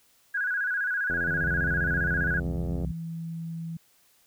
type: tone with vibrato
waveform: sine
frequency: 1559 Hz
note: G6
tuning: 10 cents flat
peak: -25 dBFS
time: 0.34-2.4 s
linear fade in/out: 10 ms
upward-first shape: square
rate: 15 Hz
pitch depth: 84 cents each way
type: click train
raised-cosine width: 2 ms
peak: -23 dBFS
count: 152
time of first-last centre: 1.1-2.848 s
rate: 86.4 Hz
type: tone with pitch glide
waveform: sine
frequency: 156.1 to 165.1 Hz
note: D#3 to E3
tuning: +6 to +3 cents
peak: -32 dBFS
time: 1.27-3.77 s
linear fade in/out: 5 ms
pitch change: +97 cents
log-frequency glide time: 1.68-2.67 s
type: harmonic tone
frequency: 65.7 Hz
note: C2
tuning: 8 cents sharp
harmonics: 1 / 2 / 3 / 4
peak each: -31 / -37 / -41 / -48 dBFS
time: 1.43-2.92 s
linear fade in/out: 5 ms
effects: white hiss -63 dBFS RMS until 4.26 s